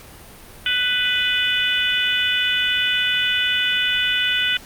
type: harmonic tone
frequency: 496.6 Hz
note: B4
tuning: 9 cents sharp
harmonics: 3 / 4 / 5 / 6 / 7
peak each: -23 / -27 / -25 / -21 / -25 dBFS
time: 0.66-4.57 s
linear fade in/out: 2 ms
effects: pink hiss -42 dBFS RMS until 4.65 s + Opus 48 kbps